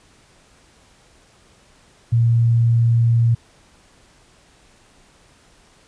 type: tone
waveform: sine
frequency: 116.54 Hz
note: A#2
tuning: in tune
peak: -12 dBFS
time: 2.12-3.35 s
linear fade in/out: 10 ms
effects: pink hiss -53 dBFS RMS until 5.87 s + resampled to 22050 Hz